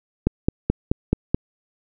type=click train; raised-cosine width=3 ms; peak=-4 dBFS; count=6; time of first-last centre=0.27-1.345 s; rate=4.65 Hz; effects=none